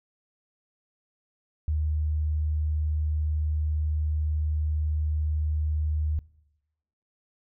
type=tone; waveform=sine; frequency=76.5 Hz; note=D#2; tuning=29 cents flat; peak=-23 dBFS; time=1.68-6.19 s; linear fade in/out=0 ms; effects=noise-tail reverb RT60 0.9 s tail -22 dB re dry